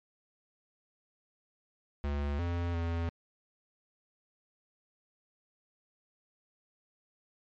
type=tone with pitch steps; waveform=square; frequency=71.8 / 86.2 / 84.1 Hz; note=D2 / F2 / E2; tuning=-39 / -22 / +35 cents; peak=-31 dBFS; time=2.04-3.09 s; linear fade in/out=0 ms; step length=350 ms; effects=low-pass 3000 Hz 12 dB/octave + MP3 64 kbps